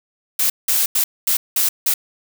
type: noise bursts at uneven times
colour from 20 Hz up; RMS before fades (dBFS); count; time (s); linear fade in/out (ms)
blue; -17; 6; 0.39-0.5 / 0.68-0.86 / 0.95-1.04 / 1.27-1.37 / 1.56-1.69 / 1.86-1.94; 5
effects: none